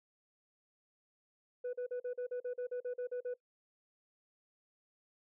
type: tone bursts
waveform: sine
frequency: 493.9 Hz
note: B4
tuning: in tune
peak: -33 dBFS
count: 13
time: 1.64-3.341 s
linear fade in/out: 10 ms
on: 93 ms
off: 41 ms
effects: noise-tail reverb RT60 0.1 s tail -21 dB re dry + tanh soft clip ceiling -35 dBFS